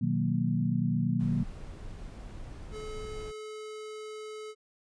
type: chord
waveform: sine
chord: B major seventh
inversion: none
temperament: equal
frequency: 123.47 / 155.56 / 185 / 233.1 Hz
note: B2 / D#3 / F#3 / A#3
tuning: 0 / 0 / 0 / 0 cents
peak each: -31 dBFS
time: 0.01-1.44 s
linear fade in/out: 10 ms
type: noise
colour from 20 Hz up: brown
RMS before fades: -42 dBFS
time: 1.19-3.32 s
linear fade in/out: 20 ms
type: tone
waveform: square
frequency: 430 Hz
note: A4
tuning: 40 cents flat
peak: -40 dBFS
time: 2.71-4.55 s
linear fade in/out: 50 ms
effects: resampled to 22050 Hz